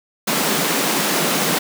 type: high-pass noise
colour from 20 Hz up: pink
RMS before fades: -19 dBFS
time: 0.27-1.59 s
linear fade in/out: 10 ms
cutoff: 150 Hz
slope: 96 dB/octave
effects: none